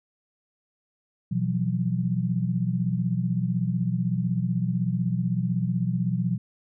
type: chord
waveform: sine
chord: B suspended fourth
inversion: none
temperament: equal with one note detuned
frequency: 123.47 / 169.06 / 185 Hz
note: B2 / E3 / F#3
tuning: 0 / +44 / 0 cents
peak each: -27 dBFS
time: 1.31-6.38 s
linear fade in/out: 10 ms
effects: none